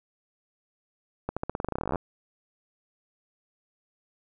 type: accelerating click train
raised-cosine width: 1 ms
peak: -15 dBFS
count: 21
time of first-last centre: 1.29-1.958 s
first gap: 76 ms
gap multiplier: 0.9
effects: none